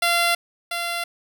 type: tone with echo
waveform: 10% pulse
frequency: 688 Hz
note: F5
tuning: 26 cents flat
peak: -9 dBFS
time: 0.02-0.35 s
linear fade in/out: 5 ms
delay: 690 ms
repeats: 1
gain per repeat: -7 dB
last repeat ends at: 1.04 s
effects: none